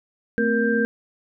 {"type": "tone cluster", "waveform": "sine", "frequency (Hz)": [223.1, 259.7, 469.7, 1580], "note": ["A3", "C4", "A#4", "G6"], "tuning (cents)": [24, -13, 13, 13], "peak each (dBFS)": [-22, -27, -22, -24], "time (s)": [0.38, 0.85], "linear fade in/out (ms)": 0, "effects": []}